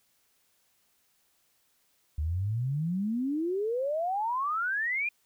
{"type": "exponential sweep", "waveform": "sine", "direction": "up", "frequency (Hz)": [72.3, 2467], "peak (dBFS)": -27, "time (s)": [2.18, 5.09], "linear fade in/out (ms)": 5, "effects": ["white hiss -70 dBFS RMS until 5.25 s"]}